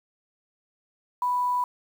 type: tone with quantisation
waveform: sine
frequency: 987.8 Hz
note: B5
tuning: in tune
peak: -22 dBFS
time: 1.22-1.64 s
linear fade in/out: 2 ms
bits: 8
effects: none